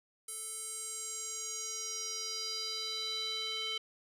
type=tone with band-pass filter sweep; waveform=square; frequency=440 Hz; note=A4; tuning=in tune; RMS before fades=-39 dBFS; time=0.28-3.78 s; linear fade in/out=5 ms; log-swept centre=9800 to 3300 Hz; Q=4.7; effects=none